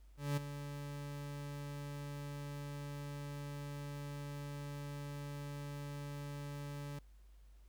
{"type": "tone with ADSR envelope", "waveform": "40% pulse", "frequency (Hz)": 143.8, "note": "D3", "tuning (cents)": -36, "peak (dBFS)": -31, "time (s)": [0.17, 6.99], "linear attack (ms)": 200, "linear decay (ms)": 12, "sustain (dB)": -11, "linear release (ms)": 5, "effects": ["added 50 Hz sine -57 dBFS peak until 7.68 s", "pink hiss -75 dBFS RMS until 7.68 s"]}